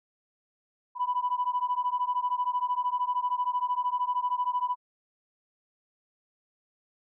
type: beating tone pair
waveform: sine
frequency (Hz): 984 / 997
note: B5 / B5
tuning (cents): -7 / +16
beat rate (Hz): 13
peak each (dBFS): -28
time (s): 0.95-4.76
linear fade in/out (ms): 50
effects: tanh soft clip ceiling -19 dBFS